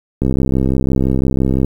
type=click train; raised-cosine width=3 ms; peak=-3 dBFS; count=95; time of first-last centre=0.22-1.646 s; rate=65.9 Hz; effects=7-bit